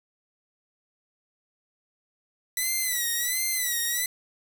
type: tone with vibrato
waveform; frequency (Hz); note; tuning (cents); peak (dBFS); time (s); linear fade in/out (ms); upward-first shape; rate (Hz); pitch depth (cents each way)
5% pulse; 1975.5; B6; 0; -15; 2.57-4.06; 2; sine; 1.4; 98
effects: 7-bit